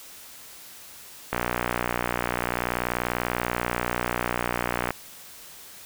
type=click train; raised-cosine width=0.5 ms; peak=-9 dBFS; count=217; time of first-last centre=1.33-4.906 s; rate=60.4 Hz; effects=white hiss -45 dBFS RMS until 5.85 s